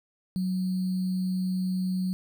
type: tone with sample-and-hold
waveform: sine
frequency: 185 Hz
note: F#3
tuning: in tune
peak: -25 dBFS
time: 0.36-2.13 s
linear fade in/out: 0 ms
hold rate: 4410 Hz
effects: none